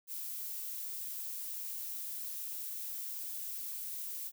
violet noise, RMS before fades -41 dBFS, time 0.07-4.32 s, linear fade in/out 50 ms, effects none

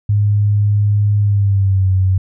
sine tone with pitch glide, 103.3 to 94.18 Hz, G#2 to F#2, -9 to +31 cents, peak -10 dBFS, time 0.09-2.18 s, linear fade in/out 5 ms, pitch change -160 cents, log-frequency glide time 1.2-1.9 s, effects none

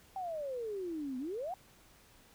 sine exponential two-way sweep, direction down then up, 784 to 246.9 to 784 Hz, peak -36 dBFS, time 0.16-1.54 s, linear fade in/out 2 ms, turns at 1.18 s, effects pink hiss -62 dBFS RMS until 2.34 s

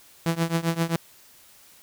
sawtooth tone with tremolo, 166.2 Hz, E3, 15 cents sharp, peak -15 dBFS, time 0.26-0.96 s, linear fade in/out 0 ms, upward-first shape triangle, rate 7.6 Hz, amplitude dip 95%, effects white hiss -53 dBFS RMS until 1.82 s

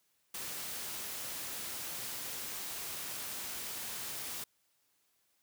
white noise, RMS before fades -41 dBFS, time 0.34-4.44 s, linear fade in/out 5 ms, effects white hiss -75 dBFS RMS until 5.42 s + high-pass 60 Hz 12 dB/octave

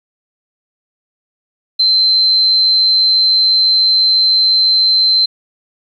sine tone, 4097 Hz, C8, 37 cents flat, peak -8 dBFS, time 1.79-5.26 s, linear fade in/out 10 ms, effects 8-bit

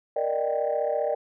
sine chord, Eb major seventh, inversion second, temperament equal, 466.2 / 587.3 / 622.3 / 784 Hz, Bb4 / D5 / Eb5 / G5, 0 / 0 / 0 / 0 cents, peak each -29 / -26 / -28 / -31 dBFS, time 0.16-1.15 s, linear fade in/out 5 ms, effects tanh soft clip ceiling -16 dBFS

